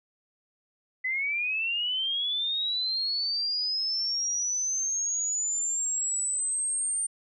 sine linear sweep, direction up, 2002 to 8870 Hz, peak -26 dBFS, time 1.04-7.07 s, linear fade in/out 10 ms, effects none

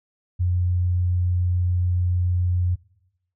sine tone, 89.3 Hz, F2, 39 cents sharp, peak -18 dBFS, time 0.39-2.76 s, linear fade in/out 20 ms, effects noise-tail reverb RT60 0.9 s tail -21 dB re dry

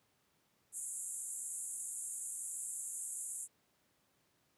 pink band-pass noise, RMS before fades -43 dBFS, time 0.72-3.48 s, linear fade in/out 50 ms, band 7100 to 11000 Hz, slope 96 dB/octave, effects pink hiss -75 dBFS RMS until 4.57 s + high-pass 100 Hz 12 dB/octave

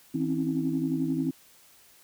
sine tone cluster, 160.6 / 263.4 / 274.7 / 323.5 Hz, E3 / C4 / C#4 / E4, -45 / +12 / -16 / -32 cents, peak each -32 / -28 / -32 / -31 dBFS, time 0.14-1.31 s, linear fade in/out 10 ms, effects tanh soft clip ceiling -15 dBFS + white hiss -57 dBFS RMS until 2.03 s

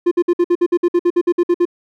triangle tone bursts, 349.5 Hz, F4, 1 cent sharp, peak -8 dBFS, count 15, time 0.06-1.654 s, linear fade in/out 10 ms, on 54 ms, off 56 ms, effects none

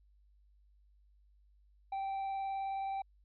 triangle tone with vibrato, 780 Hz, G5, 9 cents flat, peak -33 dBFS, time 1.92-3.02 s, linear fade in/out 5 ms, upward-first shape sine, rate 19 Hz, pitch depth 9 cents each way, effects added 50 Hz sine -63 dBFS peak until 3.24 s + resampled to 11025 Hz

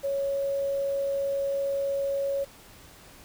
sine tone with quantisation, 554.4 Hz, C#5, in tune, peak -25 dBFS, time 0.03-2.45 s, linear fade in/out 20 ms, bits 8, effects pink hiss -51 dBFS RMS until 3.24 s

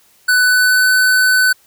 square tone with pitch glide, 1495 to 1507.1 Hz, F#6 to F#6, +17 to +31 cents, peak -10 dBFS, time 0.28-1.53 s, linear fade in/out 10 ms, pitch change +14 cents, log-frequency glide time 0.44-0.91 s, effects white hiss -52 dBFS RMS until 1.66 s

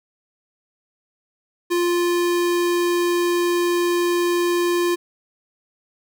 square tone, 349.2 Hz, F4, in tune, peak -18 dBFS, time 1.7-4.96 s, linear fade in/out 20 ms, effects none

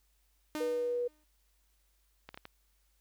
sawtooth tone with exponential decay, 305 Hz, D#4, 34 cents flat, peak -30 dBFS, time 0.55-1.24 s, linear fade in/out 0 ms, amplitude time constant 150 ms
sine tone, 485.5 Hz, B4, 30 cents flat, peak -30 dBFS, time 0.6-1.08 s, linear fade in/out 10 ms
clicks, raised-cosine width 0.3 ms, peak -29 dBFS, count 4, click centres 2.29 / 2.344 / 2.375 / 2.454 s
effects added 50 Hz sine -70 dBFS peak until 3 s + white hiss -75 dBFS RMS until 3 s

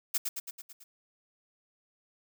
blue noise with echo, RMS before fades -28 dBFS, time 0.14-0.18 s, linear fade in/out 10 ms, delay 110 ms, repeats 6, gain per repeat -4 dB, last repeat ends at 0.84 s, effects none

